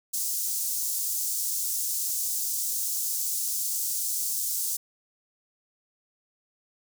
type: high-pass noise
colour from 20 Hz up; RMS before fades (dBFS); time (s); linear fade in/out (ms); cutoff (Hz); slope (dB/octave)
pink; -29; 0.13-4.77; 10; 6200; 24
effects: none